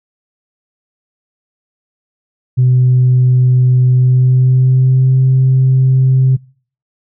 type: tone with pitch glide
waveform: sine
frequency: 126.6 to 130.91 Hz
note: B2 to C3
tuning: +43 to +1 cents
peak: -5 dBFS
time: 2.57-6.37 s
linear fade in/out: 20 ms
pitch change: +58 cents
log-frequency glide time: 3.91-5.2 s
effects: noise-tail reverb RT60 0.5 s tail -26 dB re dry + tanh soft clip ceiling -3 dBFS